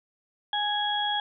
harmonic tone, 830.6 Hz, G#5, in tune, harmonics 1 / 2 / 4, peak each -28 / -33 / -28 dBFS, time 0.53-1.2 s, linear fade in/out 2 ms, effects none

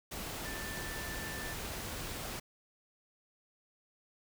sine tone in noise, 1770 Hz, A6, 10 cents sharp, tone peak -44 dBFS, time 0.45-1.54 s, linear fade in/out 10 ms, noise pink, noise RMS -41 dBFS, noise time 0.11-2.4 s, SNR -6 dB, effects none

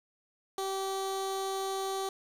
15% pulse tone with notch filter, 386.3 Hz, G4, 25 cents flat, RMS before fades -34 dBFS, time 0.58-2.09 s, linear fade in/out 2 ms, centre 1700 Hz, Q 1.2, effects low-pass 12000 Hz 12 dB/octave + 9-bit

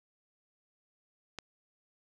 click, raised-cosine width 0.2 ms, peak -22 dBFS, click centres 1.387 s, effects none

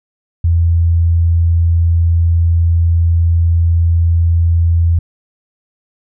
sine tone, 84.1 Hz, E2, 35 cents sharp, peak -8 dBFS, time 0.44-4.99 s, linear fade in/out 5 ms, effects none

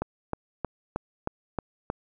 click train, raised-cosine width 1 ms, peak -14 dBFS, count 7, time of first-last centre 0.02-1.901 s, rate 3.19 Hz, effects none

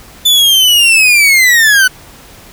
40% pulse linear sweep, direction down, 3518 to 1480 Hz, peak -4 dBFS, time 0.25-1.88 s, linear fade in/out 10 ms, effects pink hiss -37 dBFS RMS until 2.52 s

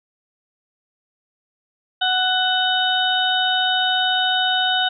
harmonic tone with a mistuned harmonic, 742 Hz, F#5, 5 cents sharp, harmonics 1 / 2 / 4 / 5, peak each -22 / -22 / -22 / -22 dBFS, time 2.01-4.89 s, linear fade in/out 10 ms, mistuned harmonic 4, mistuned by +18 cents, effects none

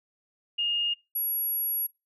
sine tone pair in turn, 2841 / 11364 Hz, F7 / F9, +29 / +29 cents, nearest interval 2 octaves, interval 2400 cents, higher second, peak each -25 dBFS, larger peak neither, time 0.58-0.94 / 1.15-1.87 s, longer second, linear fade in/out 10 ms, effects noise-tail reverb RT60 0.2 s tail -18 dB re dry

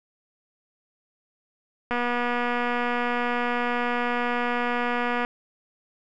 click train, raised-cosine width 0.5 ms, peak -12 dBFS, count 809, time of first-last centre 1.91-5.249 s, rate 242 Hz, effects none

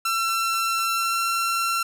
sawtooth tone with pitch glide, 1348 to 1357.4 Hz, E6 to F6, +38 to -50 cents, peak -18 dBFS, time 0.05-1.83 s, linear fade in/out 5 ms, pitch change +12 cents, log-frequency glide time 0.85-1.2 s, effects none

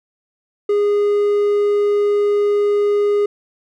triangle tone, 411.1 Hz, G#4, 18 cents flat, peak -11 dBFS, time 0.69-3.26 s, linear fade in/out 5 ms, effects none

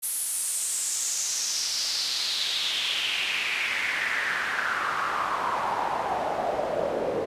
pink noise with band-pass filter sweep, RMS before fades -28 dBFS, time 0.02-7.26 s, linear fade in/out 20 ms, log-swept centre 11000 to 480 Hz, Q 3.8, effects resampled to 32000 Hz

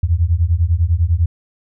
sine beating tone pair, 79.6 / 89.6 Hz, D#2 / F2, +40 / +45 cents, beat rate 10 Hz, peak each -15 dBFS, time 0.03-1.26 s, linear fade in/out 5 ms, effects none

